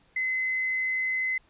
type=tone with quantisation; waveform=sine; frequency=2043 Hz; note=C7; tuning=42 cents flat; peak=-25 dBFS; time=0.16-1.38 s; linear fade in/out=5 ms; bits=9; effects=pink hiss -63 dBFS RMS until 1.49 s + resampled to 8000 Hz